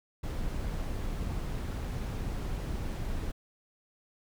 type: noise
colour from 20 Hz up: brown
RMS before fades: -34 dBFS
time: 0.23-3.32 s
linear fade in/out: 10 ms
effects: none